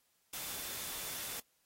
sine tone in noise, 3520 Hz, A7, in tune, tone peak -53 dBFS, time 0.33-1.4 s, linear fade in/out 5 ms, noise white, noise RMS -42 dBFS, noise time 0.33-1.4 s, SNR -14 dB, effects white hiss -75 dBFS RMS until 1.65 s + AAC 48 kbps

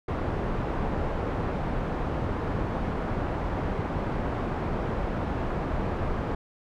pink low-pass noise, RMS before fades -29 dBFS, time 0.08-6.35 s, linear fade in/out 5 ms, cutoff 1100 Hz, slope 12 dB/octave, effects none

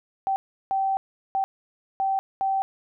sine tone bursts at uneven times, 775 Hz, G5, 20 cents flat, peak -21 dBFS, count 5, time 0.27-0.36 / 0.71-0.97 / 1.35-1.44 / 2-2.19 / 2.41-2.62 s, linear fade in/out 0 ms, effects none

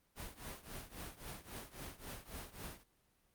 pink noise with tremolo, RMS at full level -45 dBFS, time 0.15-2.84 s, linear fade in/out 50 ms, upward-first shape triangle, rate 3.7 Hz, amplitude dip 90%, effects pink hiss -75 dBFS RMS until 3.34 s + Opus 32 kbps

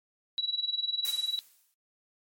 sine tone with tremolo, 3914 Hz, B7, 16 cents flat, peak -25 dBFS, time 0.38-1.39 s, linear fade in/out 0 ms, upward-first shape sine, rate 20 Hz, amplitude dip 85%
blue noise with exponential decay, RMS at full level -33 dBFS, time 1.05-1.74 s, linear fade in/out 0 ms, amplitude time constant 150 ms
effects MP3 64 kbps

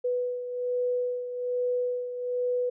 sine beating tone pair, 493.9 / 495.1 Hz, B4 / B4, 0 / +4 cents, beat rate 1.2 Hz, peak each -27 / -34 dBFS, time 0.04-2.7 s, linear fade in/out 10 ms, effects none

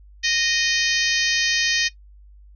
harmonic tone, 619 Hz, D#5, 9 cents flat, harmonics 3 / 4 / 5 / 6 / 7 / 8 / 9 / 10, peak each -24 / -25 / -26 / -27 / -27 / -28 / -29 / -29 dBFS, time 0.23-1.89 s, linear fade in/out 20 ms, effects noise-tail reverb RT60 0.1 s tail -17 dB re dry + added 50 Hz sine -44 dBFS peak until 2.55 s

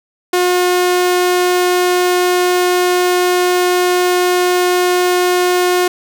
sawtooth tone, 359.6 Hz, F#4, 49 cents flat, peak -7 dBFS, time 0.33-5.88 s, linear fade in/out 5 ms, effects none

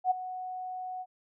sine tone with ADSR envelope, 739 Hz, F#5, 2 cents flat, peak -20 dBFS, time 0.04-1.06 s, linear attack 68 ms, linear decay 13 ms, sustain -15 dB, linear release 50 ms, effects none

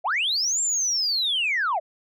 sine linear two-way sweep, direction up then down, 577 to 7459 to 577 Hz, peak -20 dBFS, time 0.04-1.8 s, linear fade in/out 20 ms, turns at 0.61 s, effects tanh soft clip ceiling -17 dBFS

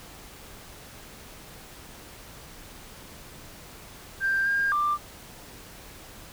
sine tone with pitch steps, 1580 / 1609 / 1185 Hz, G6 / G6 / D6, +13 / +45 / +15 cents, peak -21 dBFS, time 4.2-4.98 s, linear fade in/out 50 ms, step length 260 ms, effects tanh soft clip ceiling -17 dBFS + pink hiss -46 dBFS RMS until 6.32 s

